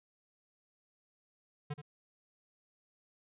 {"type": "tone with echo", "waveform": "square", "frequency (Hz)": 146.9, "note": "D3", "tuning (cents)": 1, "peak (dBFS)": -36, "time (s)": [1.7, 1.74], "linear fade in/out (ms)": 10, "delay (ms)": 77, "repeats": 1, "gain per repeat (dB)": -9, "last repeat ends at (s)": 1.817, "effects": ["resampled to 8000 Hz"]}